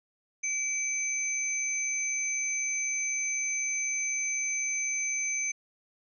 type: tone pair together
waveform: sine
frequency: 2312 / 6172 Hz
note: D7 / G8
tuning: -28 / -28 cents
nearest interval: octave + perfect fourth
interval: 1700 cents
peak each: -32 / -30 dBFS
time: 0.43-5.52 s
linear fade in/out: 10 ms
effects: none